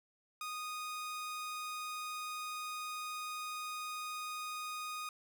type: tone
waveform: sawtooth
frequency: 1239 Hz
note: D#6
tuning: 8 cents flat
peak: -36 dBFS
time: 0.41-5.09 s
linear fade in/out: 2 ms
effects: none